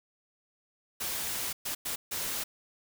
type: noise bursts at uneven times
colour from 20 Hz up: white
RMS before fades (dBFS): -34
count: 4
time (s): 1-1.53 / 1.65-1.75 / 1.85-1.96 / 2.11-2.44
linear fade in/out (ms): 10
effects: none